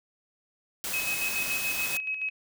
white noise, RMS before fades -33 dBFS, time 0.84-1.97 s, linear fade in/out 0 ms
sine tone with tremolo, 2555 Hz, D#7, 45 cents sharp, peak -27 dBFS, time 0.93-2.3 s, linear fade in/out 10 ms, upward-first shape square, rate 7 Hz, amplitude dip 50%
effects none

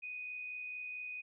sine tone with amplitude modulation, 2489 Hz, D#7, in tune, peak -39 dBFS, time 0.02-1.22 s, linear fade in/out 20 ms, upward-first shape sine, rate 64.5 Hz, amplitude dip 35%, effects none

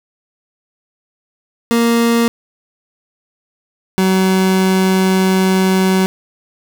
30% pulse tone pair in turn, 233.1 / 188.53 Hz, A#3 / F#3, 0 / +33 cents, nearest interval major third, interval 367 cents, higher first, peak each -8 dBFS, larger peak neither, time 1.71-2.28 / 3.98-6.06 s, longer second, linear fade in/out 0 ms, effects 7-bit

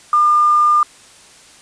sine tone with quantisation, 1204 Hz, D6, 43 cents sharp, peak -9 dBFS, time 0.13-0.83 s, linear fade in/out 2 ms, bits 6, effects white hiss -44 dBFS RMS until 1.61 s + resampled to 22050 Hz

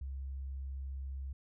sine tone, 67.3 Hz, C2, 49 cents sharp, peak -38 dBFS, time 0.01-1.33 s, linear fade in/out 5 ms, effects none

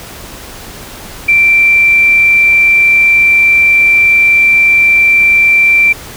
sine tone, 2349 Hz, D7, in tune, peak -4 dBFS, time 1.28-5.93 s, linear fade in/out 10 ms, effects pink hiss -29 dBFS RMS until 6.16 s

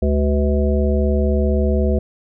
harmonic tone with a mistuned harmonic, 71.5 Hz, D2, 46 cents flat, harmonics 1 / 3 / 5 / 7 / 9, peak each -16 / -21 / -23 / -24 / -26 dBFS, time 0.02-1.99 s, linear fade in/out 5 ms, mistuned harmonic 5, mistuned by +90 cents, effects none

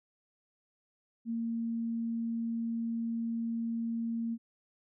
sine tone, 230 Hz, A#3, 23 cents flat, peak -31 dBFS, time 1.25-4.38 s, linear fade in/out 50 ms, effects none

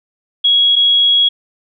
sine tone pair in turn, 3322 / 3322 Hz, G#7 / G#7, 0 / 0 cents, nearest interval unison, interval 0 cents, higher neither, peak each -8 dBFS, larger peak neither, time 0.44-0.76 / 0.76-1.29 s, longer second, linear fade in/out 10 ms, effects none

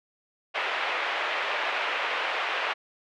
white band-pass noise, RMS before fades -29 dBFS, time 0.54-2.74 s, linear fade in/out 20 ms, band 470 to 2700 Hz, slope 24 dB/octave, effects none

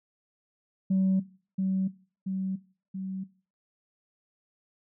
sine tone with echo, 190 Hz, F#3, 46 cents sharp, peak -20 dBFS, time 0.9-1.2 s, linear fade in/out 10 ms, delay 680 ms, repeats 3, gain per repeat -4 dB, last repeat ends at 3.24 s, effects noise-tail reverb RT60 0.4 s tail -18 dB re dry + tanh soft clip ceiling -19 dBFS

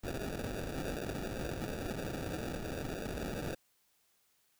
white noise with sample-and-hold, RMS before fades -39 dBFS, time 0.03-3.55 s, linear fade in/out 10 ms, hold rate 1050 Hz, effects white hiss -73 dBFS RMS until 4.59 s

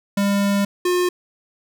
square tone pair in turn, 200.5 / 358.4 Hz, G3 / F4, +39 / +45 cents, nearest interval minor seventh, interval 1006 cents, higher second, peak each -17 dBFS, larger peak neither, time 0.17-0.65 / 0.85-1.09 s, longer first, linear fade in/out 5 ms, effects none

